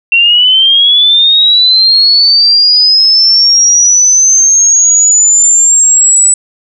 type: linear sweep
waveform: sine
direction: up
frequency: 2712 to 7940 Hz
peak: -3 dBFS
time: 0.12-6.34 s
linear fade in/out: 2 ms
effects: none